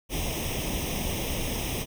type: noise with comb filter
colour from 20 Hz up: pink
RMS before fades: -30 dBFS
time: 0.09-1.86 s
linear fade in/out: 50 ms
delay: 0.34 ms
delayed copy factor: +0.8
effects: none